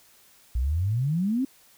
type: exponential sweep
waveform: sine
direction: up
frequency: 56.8 to 277.2 Hz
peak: -22 dBFS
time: 0.55-1.45 s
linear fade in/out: 5 ms
effects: white hiss -57 dBFS RMS until 1.77 s